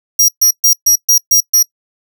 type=tone bursts; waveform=sawtooth; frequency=5700 Hz; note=F8; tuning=34 cents sharp; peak=-4 dBFS; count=7; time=0.19-1.628 s; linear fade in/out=5 ms; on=94 ms; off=130 ms; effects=noise-tail reverb RT60 0.1 s tail -23 dB re dry